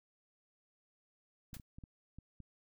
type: clicks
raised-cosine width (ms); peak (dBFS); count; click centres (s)
5; -38; 7; 1.532 / 1.567 / 1.598 / 1.785 / 1.838 / 2.186 / 2.403
type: noise with exponential decay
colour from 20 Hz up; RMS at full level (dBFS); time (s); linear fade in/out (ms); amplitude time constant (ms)
white; -45; 1.54-1.62; 2; 16
effects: none